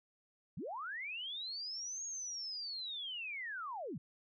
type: linear two-way sweep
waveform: sine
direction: up then down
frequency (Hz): 113.3 to 6645 to 113.3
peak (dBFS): -40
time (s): 0.57-3.98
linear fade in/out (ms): 5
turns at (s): 2.05
effects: none